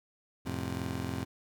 20% pulse chord, F major, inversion none, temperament just, 87.31 / 109.13 / 130.96 Hz, F2 / A2 / C3, 0 / -14 / +2 cents, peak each -33 / -34 / -34 dBFS, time 0.45-1.25 s, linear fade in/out 20 ms, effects none

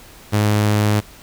sawtooth tone, 105.1 Hz, G#2, 21 cents sharp, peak -10 dBFS, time 0.32-1.01 s, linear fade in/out 20 ms, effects pink hiss -43 dBFS RMS until 1.22 s

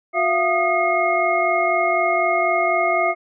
sine tone cluster, 362 / 674 / 718 / 1231 / 2151 Hz, F#4 / E5 / F5 / D#6 / C7, -38 / +38 / +48 / -19 / +47 cents, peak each -26 / -19 / -27 / -23 / -22 dBFS, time 0.13-3.15 s, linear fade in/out 50 ms, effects none

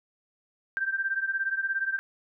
sine beating tone pair, 1568 / 1585 Hz, G6 / G6, 0 / +19 cents, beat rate 17 Hz, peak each -28 / -31 dBFS, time 0.77-1.99 s, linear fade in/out 0 ms, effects none

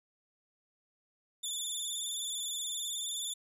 20% pulse tone with vibrato, 3520 Hz, A7, in tune, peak -29 dBFS, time 1.43-3.34 s, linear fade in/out 10 ms, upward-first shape square, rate 19 Hz, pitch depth 40 cents each way, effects none

